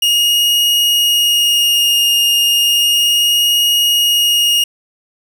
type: tone with vibrato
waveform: 40% pulse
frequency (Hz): 2856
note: F7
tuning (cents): +38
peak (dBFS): -9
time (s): 0.02-4.64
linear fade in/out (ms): 5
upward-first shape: sine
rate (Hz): 0.33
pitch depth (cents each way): 11
effects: none